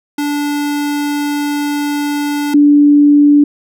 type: tone pair in turn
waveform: square / sine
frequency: 290.9 / 290.9 Hz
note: D4 / D4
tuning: -16 / -16 cents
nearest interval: unison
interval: 0 cents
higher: neither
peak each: -15 / -4 dBFS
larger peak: second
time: 0.18-2.54 / 2.54-3.44 s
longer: first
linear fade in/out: 5 ms
effects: none